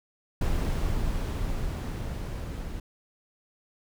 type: noise with level ramp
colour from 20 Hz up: brown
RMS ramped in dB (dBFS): -26 to -35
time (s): 0.41-2.8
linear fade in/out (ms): 5
effects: none